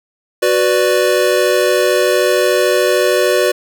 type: chord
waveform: square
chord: B minor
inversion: second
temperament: equal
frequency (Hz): 370 / 493.9 / 587.3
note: F#4 / B4 / D5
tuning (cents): 0 / 0 / 0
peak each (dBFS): -16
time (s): 0.42-3.52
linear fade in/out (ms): 10
effects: none